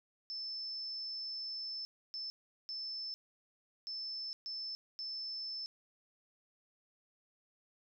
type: tone bursts at uneven times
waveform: sine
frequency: 5274 Hz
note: E8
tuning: in tune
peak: -39 dBFS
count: 6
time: 0.3-1.85 / 2.14-2.3 / 2.69-3.14 / 3.87-4.33 / 4.46-4.75 / 4.99-5.66 s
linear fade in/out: 0 ms
effects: none